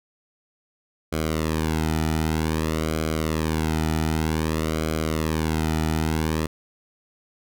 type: tone with flanger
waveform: sawtooth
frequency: 79 Hz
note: D#2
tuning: 27 cents sharp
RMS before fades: -24 dBFS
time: 1.12-6.47 s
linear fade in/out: 10 ms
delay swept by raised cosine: 1.1 to 1.86 ms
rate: 0.53 Hz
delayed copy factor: -0.8
effects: none